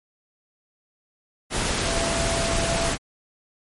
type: tone in noise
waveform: sine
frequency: 670 Hz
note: E5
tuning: 28 cents sharp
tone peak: -27 dBFS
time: 1.84-2.93 s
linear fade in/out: 50 ms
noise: pink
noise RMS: -24 dBFS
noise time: 1.5-2.98 s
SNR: -6 dB
effects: MP3 48 kbps